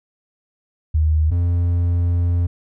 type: tone pair in turn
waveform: sine / triangle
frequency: 77.78 / 86.93 Hz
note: D#2 / F2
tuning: 0 / -7 cents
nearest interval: major second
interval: 193 cents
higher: second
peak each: -13 dBFS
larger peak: neither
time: 0.94-1.31 / 1.31-2.47 s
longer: second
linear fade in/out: 10 ms
effects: none